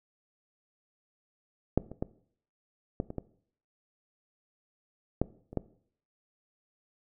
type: clicks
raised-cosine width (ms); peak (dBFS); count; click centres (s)
2; -9 / -28 / -17 / -16 / -25 / -20 / -12 / -30 / -15; 9; 1.776 / 1.916 / 2.025 / 3.001 / 3.104 / 3.183 / 5.216 / 5.53 / 5.573
effects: noise-tail reverb RT60 0.6 s tail -19 dB re dry